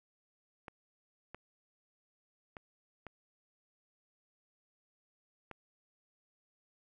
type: clicks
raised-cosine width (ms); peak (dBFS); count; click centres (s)
0.5; -30; 5; 0.682 / 1.346 / 2.568 / 3.067 / 5.513
effects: 12-bit